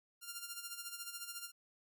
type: tone with tremolo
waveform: 5% pulse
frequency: 1396.9 Hz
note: F6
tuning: in tune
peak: -30 dBFS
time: 0.21-1.52 s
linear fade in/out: 50 ms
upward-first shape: sine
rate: 14 Hz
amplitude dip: 65%
effects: none